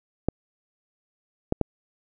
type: clicks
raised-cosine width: 2 ms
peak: -8 dBFS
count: 3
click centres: 0.286 / 1.524 / 1.613 s
effects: none